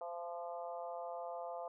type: harmonic tone with a mistuned harmonic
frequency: 172.7 Hz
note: F3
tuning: 19 cents flat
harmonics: 3 / 4 / 5 / 6 / 7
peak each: -46 / -44 / -49 / -53 / -55 dBFS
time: 0.01-1.68 s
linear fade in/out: 2 ms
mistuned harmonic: 4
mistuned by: -16 cents
effects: none

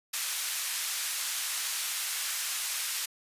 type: band-pass noise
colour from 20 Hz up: white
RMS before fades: -33 dBFS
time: 0.13-3.06 s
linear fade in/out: 10 ms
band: 1400 to 12000 Hz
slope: 12 dB/octave
effects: resampled to 32000 Hz

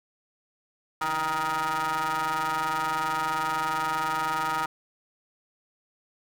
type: ring-modulated tone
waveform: 30% pulse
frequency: 155.5 Hz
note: D#3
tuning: 1 cent flat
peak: -20 dBFS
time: 1.01-4.66 s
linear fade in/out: 5 ms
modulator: 1100 Hz
effects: none

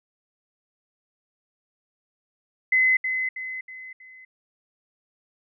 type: tone with echo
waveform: sine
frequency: 2037 Hz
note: C7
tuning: 47 cents flat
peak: -16 dBFS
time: 2.72-2.97 s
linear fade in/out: 5 ms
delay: 320 ms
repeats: 4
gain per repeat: -7 dB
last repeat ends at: 4.25 s
effects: none

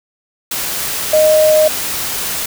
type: tone in noise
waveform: sine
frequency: 619 Hz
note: D#5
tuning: 9 cents flat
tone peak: -7 dBFS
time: 1.13-1.68 s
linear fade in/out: 5 ms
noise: white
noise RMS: -20 dBFS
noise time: 0.51-2.46 s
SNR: +10 dB
effects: none

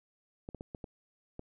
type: clicks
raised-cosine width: 2 ms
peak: -28 dBFS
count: 6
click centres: 0.489 / 0.547 / 0.609 / 0.748 / 0.842 / 1.394 s
effects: none

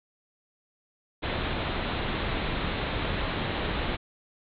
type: low-pass noise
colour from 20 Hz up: pink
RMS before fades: -30 dBFS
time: 1.22-3.97 s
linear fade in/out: 20 ms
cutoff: 4000 Hz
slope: 96 dB/octave
effects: none

